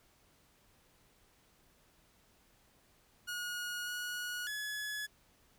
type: tone with pitch steps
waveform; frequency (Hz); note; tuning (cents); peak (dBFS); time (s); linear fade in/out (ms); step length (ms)
sawtooth; 1445 / 1455 / 1700; F#6 / F#6 / G#6; -41 / -29 / +40; -34; 3.27-5.07; 20; 600
effects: pink hiss -68 dBFS RMS until 5.58 s